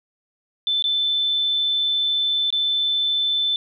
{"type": "tone with dropouts", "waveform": "sine", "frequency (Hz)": 3526, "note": "A7", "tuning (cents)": 3, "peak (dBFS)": -18, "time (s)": [0.67, 3.56], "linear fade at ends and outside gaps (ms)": 1, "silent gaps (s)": [[0.824, 0.841], [2.504, 2.526]], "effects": []}